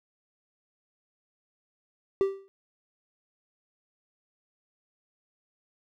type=tone with exponential decay; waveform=triangle; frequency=390 Hz; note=G4; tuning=9 cents flat; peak=-16 dBFS; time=2.21-2.48 s; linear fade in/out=0 ms; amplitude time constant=58 ms; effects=none